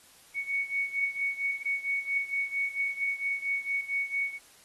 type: beating tone pair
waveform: sine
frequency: 2224 / 2228.4 Hz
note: C#7 / C#7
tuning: +5 / +9 cents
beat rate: 4.4 Hz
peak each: -30 / -33 dBFS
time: 0.34-4.39 s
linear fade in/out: 50 ms
effects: white hiss -57 dBFS RMS until 4.64 s + AAC 32 kbps